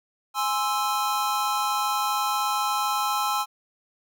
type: chord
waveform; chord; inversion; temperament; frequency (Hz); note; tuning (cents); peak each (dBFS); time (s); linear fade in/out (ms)
square; Ab augmented; none; equal; 830.6 / 1046.5 / 1318.5; Ab5 / C6 / E6; 0 / 0 / 0; -28 / -29 / -28; 0.34-3.46; 50
effects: none